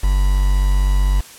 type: tone with quantisation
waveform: triangle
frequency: 47.9 Hz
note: G1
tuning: 39 cents flat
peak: -10 dBFS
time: 0.03-1.21 s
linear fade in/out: 10 ms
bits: 5
effects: white hiss -40 dBFS RMS until 1.38 s + low-pass 12000 Hz 12 dB/octave